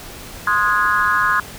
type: chord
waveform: sine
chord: Ab dominant seventh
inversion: first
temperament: equal with one note detuned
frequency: 1046.5 / 1244.5 / 1449.5 / 1661.2 Hz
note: C6 / Eb6 / Gb6 / Ab6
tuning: 0 / 0 / -36 / 0 cents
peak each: -19 dBFS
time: 0.47-1.4 s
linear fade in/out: 2 ms
effects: tanh soft clip ceiling -3 dBFS + pink hiss -35 dBFS RMS until 1.58 s